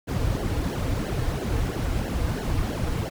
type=noise with flanger; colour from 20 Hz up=brown; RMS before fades=-26 dBFS; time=0.07-3.1 s; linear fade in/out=20 ms; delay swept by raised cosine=0.8 to 5.4 ms; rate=3 Hz; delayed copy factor=-1; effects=none